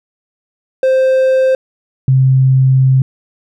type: tone pair in turn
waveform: triangle / sine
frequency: 523.3 / 131.77 Hz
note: C5 / C3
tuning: 0 / +13 cents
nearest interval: 2 octaves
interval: 2387 cents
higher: first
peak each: -6 dBFS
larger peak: neither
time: 0.83-1.55 / 2.08-3.02 s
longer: second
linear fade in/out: 2 ms
effects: none